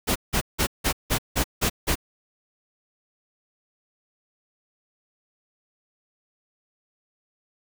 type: noise bursts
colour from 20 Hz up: pink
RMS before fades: -22 dBFS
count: 8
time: 0.07-1.956 s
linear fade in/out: 20 ms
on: 87 ms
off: 170 ms
effects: none